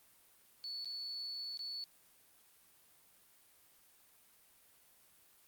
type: tone with dropouts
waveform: sine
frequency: 4437 Hz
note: C#8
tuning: 1 cent sharp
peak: -40 dBFS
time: 0.64-1.84 s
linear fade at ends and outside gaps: 0 ms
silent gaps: 0.847-0.856 / 1.573-1.592 s
effects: white hiss -66 dBFS RMS until 5.47 s + Opus 32 kbps